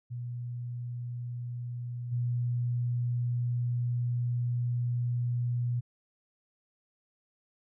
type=tone with level steps; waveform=sine; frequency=121.3 Hz; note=B2; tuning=31 cents flat; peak=-34 / -27 dBFS; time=0.1-5.81 s; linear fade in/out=20 ms; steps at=2.11 s; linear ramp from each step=20 ms; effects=none

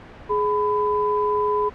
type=tone pair together; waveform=sine; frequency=418.6 / 1001 Hz; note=G#4 / B5; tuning=+14 / +23 cents; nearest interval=octave + minor third; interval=1509 cents; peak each=-21 dBFS; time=0.29-1.7 s; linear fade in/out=20 ms; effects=pink hiss -41 dBFS RMS until 1.74 s + low-pass 2000 Hz 12 dB/octave

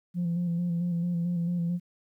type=tone with vibrato; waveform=sine; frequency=172.8 Hz; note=F3; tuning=18 cents flat; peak=-24 dBFS; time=0.14-1.8 s; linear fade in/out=50 ms; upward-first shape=square; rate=4.5 Hz; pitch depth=30 cents each way; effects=tanh soft clip ceiling -23 dBFS + 11-bit

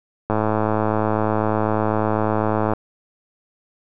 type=click train; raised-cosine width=1 ms; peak=-6 dBFS; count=264; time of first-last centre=0.3-2.735 s; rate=108 Hz; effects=none

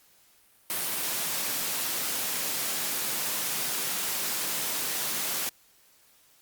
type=high-pass noise; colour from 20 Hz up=white; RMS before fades=-30 dBFS; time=0.7-5.49 s; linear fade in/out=0 ms; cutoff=130 Hz; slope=24 dB/octave; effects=white hiss -61 dBFS RMS until 6.41 s + Opus 48 kbps

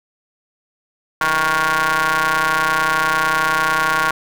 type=ring-modulated tone; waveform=sawtooth; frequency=155.56 Hz; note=D#3; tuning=in tune; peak=-8 dBFS; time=1.21-4.11 s; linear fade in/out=2 ms; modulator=1260 Hz; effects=none

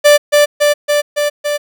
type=tone with echo; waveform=45% pulse; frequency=587.3 Hz; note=D5; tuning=in tune; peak=-4 dBFS; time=0.04-0.18 s; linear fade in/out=20 ms; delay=280 ms; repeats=5; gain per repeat=-2 dB; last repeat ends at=1.58 s; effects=none

